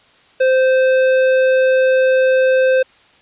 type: tone with hard clipping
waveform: sine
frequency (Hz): 520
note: C5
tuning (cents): -11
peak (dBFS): -12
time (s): 0.4-2.83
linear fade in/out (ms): 10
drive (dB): 10
effects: white hiss -50 dBFS RMS until 3.21 s + resampled to 8000 Hz